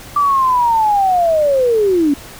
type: linear sweep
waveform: sine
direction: down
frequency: 1174.7 to 273.4 Hz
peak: -10 dBFS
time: 0.16-2.14 s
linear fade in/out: 5 ms
effects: pink hiss -35 dBFS RMS until 2.39 s